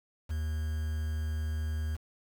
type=tone with quantisation; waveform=triangle; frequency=77.78 Hz; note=D#2; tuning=in tune; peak=-28 dBFS; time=0.29-1.97 s; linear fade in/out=20 ms; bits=8; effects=none